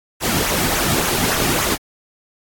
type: noise with flanger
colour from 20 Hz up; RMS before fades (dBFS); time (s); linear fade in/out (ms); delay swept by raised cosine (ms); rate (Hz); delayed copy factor
pink; -19; 0.2-1.78; 50; 0.21 to 2.01; 3.5; -0.55
effects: AAC 64 kbps